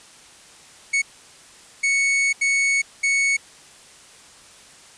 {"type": "tone bursts at uneven times", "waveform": "45% pulse", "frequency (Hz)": 2217, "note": "C#7", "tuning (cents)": 0, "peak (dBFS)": -17, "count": 4, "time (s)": [[0.93, 1.02], [1.83, 2.33], [2.41, 2.82], [3.03, 3.37]], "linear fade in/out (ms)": 10, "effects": ["white hiss -47 dBFS RMS until 4.97 s", "resampled to 22050 Hz"]}